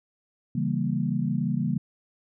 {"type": "chord", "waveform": "sine", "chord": "C# diminished seventh", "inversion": "none", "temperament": "equal", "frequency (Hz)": [138.59, 164.81, 196, 233.1], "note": ["C#3", "E3", "G3", "Bb3"], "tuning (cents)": [0, 0, 0, 0], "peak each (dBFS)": -29, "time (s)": [0.55, 1.78], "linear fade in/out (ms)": 5, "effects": []}